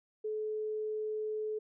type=tone; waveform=sine; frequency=430 Hz; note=A4; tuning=40 cents flat; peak=-33 dBFS; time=0.24-1.59 s; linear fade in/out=10 ms; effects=none